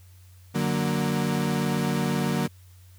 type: chord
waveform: 35% pulse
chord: D augmented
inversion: none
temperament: equal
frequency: 146.83 / 185 / 233.1 Hz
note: D3 / F#3 / A#3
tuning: 0 / 0 / 0 cents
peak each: -26 dBFS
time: 0.54-2.48 s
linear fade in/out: 20 ms
effects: added 91 Hz sine -48 dBFS peak until 2.98 s + white hiss -60 dBFS RMS until 2.98 s